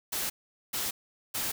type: noise bursts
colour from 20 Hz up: white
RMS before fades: -32 dBFS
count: 3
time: 0.12-1.52 s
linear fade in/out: 10 ms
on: 180 ms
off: 430 ms
effects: none